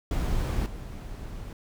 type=noise with level steps; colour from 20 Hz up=brown; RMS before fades=-27 / -38 dBFS; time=0.11-1.53 s; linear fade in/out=2 ms; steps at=0.66 s; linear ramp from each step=2 ms; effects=none